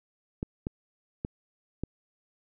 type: clicks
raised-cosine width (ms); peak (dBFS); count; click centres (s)
3; -18; 4; 0.429 / 0.669 / 1.249 / 1.836
effects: none